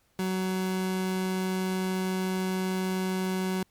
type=tone; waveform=30% pulse; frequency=186.9 Hz; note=F#3; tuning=18 cents sharp; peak=-24 dBFS; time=0.19-3.63 s; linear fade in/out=2 ms; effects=pink hiss -68 dBFS RMS until 3.7 s + MP3 96 kbps